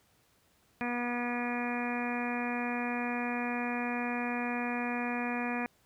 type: harmonic tone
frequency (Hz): 242.1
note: B3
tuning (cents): -34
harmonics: 1 / 2 / 3 / 4 / 5 / 6 / 7 / 8 / 9 / 10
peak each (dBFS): -34 / -41 / -39 / -42 / -44 / -48 / -41 / -44 / -46 / -40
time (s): 0.81-5.66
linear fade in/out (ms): 0
effects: pink hiss -68 dBFS RMS until 5.85 s + high-pass 60 Hz 12 dB/octave